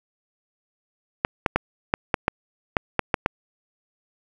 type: clicks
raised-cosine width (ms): 0.5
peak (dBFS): -3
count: 10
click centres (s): 1.249 / 1.462 / 1.56 / 1.939 / 2.142 / 2.281 / 2.768 / 2.993 / 3.142 / 3.261
effects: 7-bit